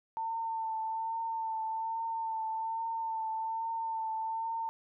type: tone with vibrato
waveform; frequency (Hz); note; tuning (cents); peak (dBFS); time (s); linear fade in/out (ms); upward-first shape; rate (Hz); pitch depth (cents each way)
sine; 897; A5; +33; -32; 0.17-4.69; 0; triangle; 1.2; 27
effects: none